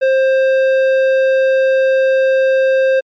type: tone with tanh clipping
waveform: sine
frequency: 529 Hz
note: C5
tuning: 19 cents sharp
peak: -11 dBFS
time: 0.01-3.01 s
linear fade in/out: 20 ms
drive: 11 dB
effects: MP3 64 kbps